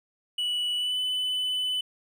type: tone with pitch glide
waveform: triangle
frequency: 2948 to 3005 Hz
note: F#7 to F#7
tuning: -7 to +26 cents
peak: -24 dBFS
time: 0.38-1.81 s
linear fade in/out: 5 ms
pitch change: +33 cents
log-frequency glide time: 0.76-0.97 s
effects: none